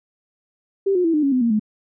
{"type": "tone with pitch steps", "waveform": "sine", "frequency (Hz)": [392, 359.5, 329.6, 302.3, 277.2, 254.2, 233.1, 213.7], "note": ["G4", "F#4", "E4", "D#4", "C#4", "C4", "A#3", "G#3"], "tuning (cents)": [0, -50, 0, -50, 0, -50, 0, 50], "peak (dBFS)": -15, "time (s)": [0.86, 1.596], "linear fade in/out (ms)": 10, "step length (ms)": 92, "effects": []}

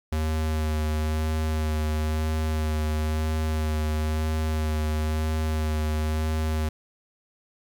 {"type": "tone with vibrato", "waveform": "square", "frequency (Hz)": 77.78, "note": "D#2", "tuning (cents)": 0, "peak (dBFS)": -24, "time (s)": [0.12, 6.69], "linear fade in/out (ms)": 5, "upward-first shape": "sine", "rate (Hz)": 1, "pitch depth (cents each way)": 17, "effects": ["10-bit"]}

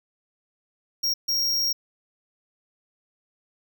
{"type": "tone bursts at uneven times", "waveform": "square", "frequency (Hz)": 5588, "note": "F8", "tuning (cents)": 0, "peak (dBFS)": -22, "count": 2, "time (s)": [[1.03, 1.14], [1.28, 1.73]], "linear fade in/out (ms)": 10, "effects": []}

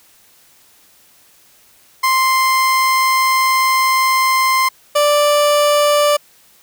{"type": "tone pair in turn", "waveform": "30% pulse", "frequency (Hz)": [1046.5, 587.3], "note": ["C6", "D5"], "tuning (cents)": [0, 0], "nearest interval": "minor seventh", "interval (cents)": 1000, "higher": "first", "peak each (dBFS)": [-9, -8], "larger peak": "second", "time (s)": [[2.03, 4.69], [4.95, 6.17]], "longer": "first", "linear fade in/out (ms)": 10, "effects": ["white hiss -50 dBFS RMS until 6.62 s"]}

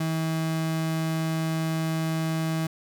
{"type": "tone", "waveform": "35% pulse", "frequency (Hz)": 160.9, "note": "E3", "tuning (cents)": -42, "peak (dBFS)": -23, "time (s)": [0, 2.67], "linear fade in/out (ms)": 5, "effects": []}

